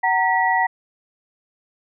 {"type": "tone cluster", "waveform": "sine", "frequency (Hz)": [753, 925, 1940], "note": ["F#5", "A#5", "B6"], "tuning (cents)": [30, -14, -31], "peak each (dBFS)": -20, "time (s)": [0.03, 0.67], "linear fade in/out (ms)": 10, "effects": []}